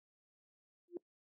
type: tone with exponential growth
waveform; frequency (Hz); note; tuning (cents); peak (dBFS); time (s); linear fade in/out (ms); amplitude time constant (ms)
sine; 349.2; F4; 0; -34; 0.88-0.97; 1; 18
effects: noise-tail reverb RT60 0.1 s tail -21 dB re dry + high-pass 200 Hz 12 dB/octave